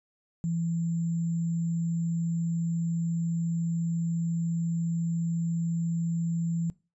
sine tone with sample-and-hold, 167.1 Hz, E3, 24 cents sharp, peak -26 dBFS, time 0.44-6.7 s, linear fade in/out 0 ms, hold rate 7350 Hz, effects noise-tail reverb RT60 0.3 s tail -21 dB re dry + resampled to 22050 Hz

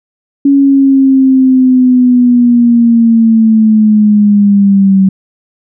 sine linear sweep, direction down, 280 to 190.6 Hz, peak -3 dBFS, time 0.45-5.09 s, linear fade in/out 5 ms, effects none

